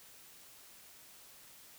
silence, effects white hiss -57 dBFS RMS until 1.78 s

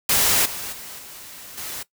white noise with level steps, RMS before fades -18 / -31 / -37 / -40 / -32 dBFS, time 0.09-1.83 s, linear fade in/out 5 ms, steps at 0.45 / 0.72 / 0.98 / 1.57 s, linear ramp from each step 10 ms, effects noise-tail reverb RT60 0.1 s tail -18 dB re dry

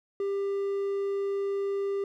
triangle tone, 397 Hz, G4, 22 cents sharp, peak -25 dBFS, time 0.2-2.04 s, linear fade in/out 2 ms, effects none

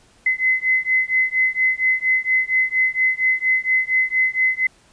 sine beating tone pair, 2039 / 2043.3 Hz, C7 / C7, -45 / -42 cents, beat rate 4.3 Hz, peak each -19 dBFS, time 0.26-4.67 s, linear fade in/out 5 ms, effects pink hiss -54 dBFS RMS until 4.92 s + resampled to 22050 Hz

